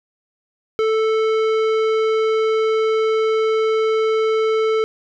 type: tone with tanh clipping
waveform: sine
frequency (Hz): 440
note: A4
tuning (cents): 0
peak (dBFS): -17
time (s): 0.79-4.84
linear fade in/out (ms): 0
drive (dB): 15
effects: none